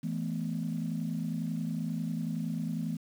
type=chord; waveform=sine; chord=E suspended fourth; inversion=none; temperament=equal with one note detuned; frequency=164.81 / 216.6 / 246.9 Hz; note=E3 / A3 / B3; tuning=0 / -27 / 0 cents; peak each=-33 / -35 / -36 dBFS; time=0.03-2.97 s; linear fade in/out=10 ms; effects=tanh soft clip ceiling -23 dBFS + 9-bit